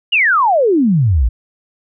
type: exponential sweep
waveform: sine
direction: down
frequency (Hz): 2960 to 51.9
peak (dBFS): -9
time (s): 0.12-1.29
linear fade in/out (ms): 10
effects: none